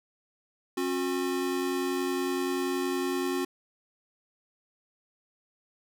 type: tone pair together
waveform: square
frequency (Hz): 270.6 / 361.2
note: C#4 / F#4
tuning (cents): -42 / -42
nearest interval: perfect fourth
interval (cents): 500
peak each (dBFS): -32 / -30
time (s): 0.77-3.45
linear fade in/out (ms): 5
effects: none